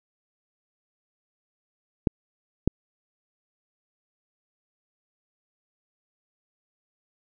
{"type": "clicks", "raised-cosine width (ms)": 3, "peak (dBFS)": -6, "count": 2, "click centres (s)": [2.072, 2.676], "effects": []}